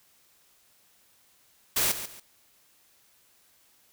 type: noise with echo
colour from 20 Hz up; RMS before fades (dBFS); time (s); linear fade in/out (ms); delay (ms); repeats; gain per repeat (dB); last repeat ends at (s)
white; -25; 1.76-1.92; 5; 140; 2; -11; 2.2
effects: white hiss -63 dBFS RMS until 3.92 s